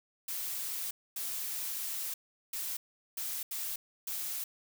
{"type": "noise bursts at uneven times", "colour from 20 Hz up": "blue", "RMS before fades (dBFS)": -37, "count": 6, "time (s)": [[0.28, 0.91], [1.16, 2.14], [2.53, 2.77], [3.17, 3.43], [3.51, 3.76], [4.07, 4.44]], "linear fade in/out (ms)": 5, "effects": []}